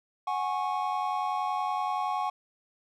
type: chord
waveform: triangle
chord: F# suspended second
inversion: none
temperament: equal with one note detuned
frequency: 740 / 830.6 / 1097.9 Hz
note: F#5 / G#5 / C#6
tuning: 0 / 0 / -17 cents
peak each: -30 dBFS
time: 0.27-2.3 s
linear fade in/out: 5 ms
effects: none

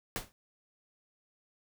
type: noise with exponential decay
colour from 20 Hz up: pink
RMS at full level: -32 dBFS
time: 0.16-0.32 s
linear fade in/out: 0 ms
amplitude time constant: 34 ms
effects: none

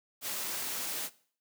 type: noise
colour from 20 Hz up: white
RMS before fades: -36 dBFS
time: 0.21-1.1 s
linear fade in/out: 50 ms
effects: noise-tail reverb RT60 0.5 s tail -19 dB re dry + high-pass 150 Hz 12 dB/octave

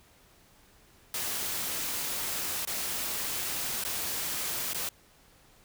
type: noise with dropouts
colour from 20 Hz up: white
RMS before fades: -33 dBFS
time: 1.14-4.89 s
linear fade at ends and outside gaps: 2 ms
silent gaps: 2.651-2.673 / 3.839-3.849 / 4.734-4.745 s
effects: pink hiss -60 dBFS RMS until 5.64 s

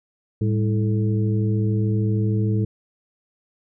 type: harmonic tone with a mistuned harmonic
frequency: 109 Hz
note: A2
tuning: 16 cents flat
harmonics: 1 / 2 / 3 / 4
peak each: -19 / -25 / -29 / -31 dBFS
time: 0.41-2.65 s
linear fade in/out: 5 ms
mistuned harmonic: 2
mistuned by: -130 cents
effects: none

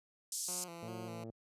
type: band-pass noise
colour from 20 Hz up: white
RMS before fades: -40 dBFS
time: 0.32-0.64 s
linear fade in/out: 2 ms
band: 5500 to 9400 Hz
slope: 24 dB/octave
type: tone with vibrato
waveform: 10% pulse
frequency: 174.4 Hz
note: F3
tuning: 2 cents flat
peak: -38 dBFS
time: 0.48-1.24 s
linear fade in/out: 5 ms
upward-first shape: square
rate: 2.5 Hz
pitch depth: 53 cents each way
type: click train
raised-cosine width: 2 ms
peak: -34 dBFS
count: 54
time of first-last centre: 0.83-1.299 s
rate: 113 Hz
effects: high-pass 80 Hz 12 dB/octave + resampled to 32000 Hz

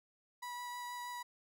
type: tone with vibrato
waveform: 35% pulse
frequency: 976 Hz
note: B5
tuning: 21 cents flat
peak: -40 dBFS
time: 0.42-1.23 s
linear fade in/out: 10 ms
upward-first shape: triangle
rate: 6.3 Hz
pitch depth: 10 cents each way
effects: none

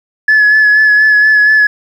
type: tone with vibrato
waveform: sine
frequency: 1711 Hz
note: A6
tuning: 49 cents flat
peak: -3 dBFS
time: 0.28-1.67 s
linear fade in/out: 5 ms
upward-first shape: sine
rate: 4.2 Hz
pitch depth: 25 cents each way
effects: tanh soft clip ceiling -2 dBFS + 7-bit

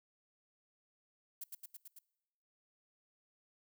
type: noise with echo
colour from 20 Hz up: violet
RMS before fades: -44 dBFS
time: 1.41-1.44 s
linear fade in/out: 5 ms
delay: 110 ms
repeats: 5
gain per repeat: -2 dB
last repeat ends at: 1.99 s
effects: noise-tail reverb RT60 1.0 s tail -23 dB re dry

